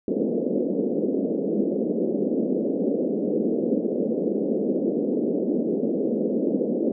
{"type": "band-pass noise", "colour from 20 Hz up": "pink", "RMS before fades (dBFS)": -24, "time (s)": [0.08, 6.92], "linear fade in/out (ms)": 2, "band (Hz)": [200, 530], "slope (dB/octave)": 48, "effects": []}